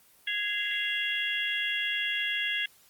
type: harmonic tone with a mistuned harmonic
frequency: 554.4 Hz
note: C#5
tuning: in tune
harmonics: 3 / 4 / 5 / 6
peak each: -33 / -33 / -33 / -33 dBFS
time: 0.27-2.66 s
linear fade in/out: 5 ms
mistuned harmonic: 4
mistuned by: -120 cents
effects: white hiss -60 dBFS RMS until 2.89 s + Opus 24 kbps